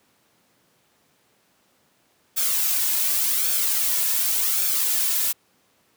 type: noise with flanger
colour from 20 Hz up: blue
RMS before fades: -22 dBFS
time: 2.36-5.33 s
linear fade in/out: 20 ms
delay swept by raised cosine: 1 to 2.6 ms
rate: 0.88 Hz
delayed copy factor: -0.5
effects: pink hiss -63 dBFS RMS until 5.96 s + high-pass 150 Hz 12 dB/octave